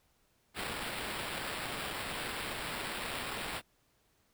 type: noise with sample-and-hold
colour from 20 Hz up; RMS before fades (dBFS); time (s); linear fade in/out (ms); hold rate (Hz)
white; -39; 0.54-3.62; 50; 6300
effects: pink hiss -72 dBFS RMS until 4.33 s